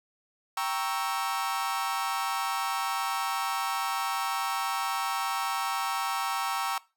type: chord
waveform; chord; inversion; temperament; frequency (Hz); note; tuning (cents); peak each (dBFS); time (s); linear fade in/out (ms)
40% pulse; G diminished seventh; none; equal; 784 / 932.3 / 1108.7 / 1318.5; G5 / Bb5 / Db6 / Fb6; 0 / 0 / 0 / 0; -33; 0.57-6.78; 2
effects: noise-tail reverb RT60 0.3 s tail -21 dB re dry